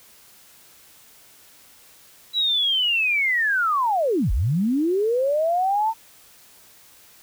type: linear two-way sweep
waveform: sine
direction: down then up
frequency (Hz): 3951 to 39.05 to 913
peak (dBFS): -18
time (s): 2.33-5.94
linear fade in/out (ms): 50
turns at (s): 4.32
effects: white hiss -51 dBFS RMS until 7.22 s